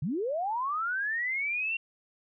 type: linear sweep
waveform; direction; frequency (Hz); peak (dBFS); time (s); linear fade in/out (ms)
sine; up; 122.6 to 2758; -28; 0.02-1.77; 5
effects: none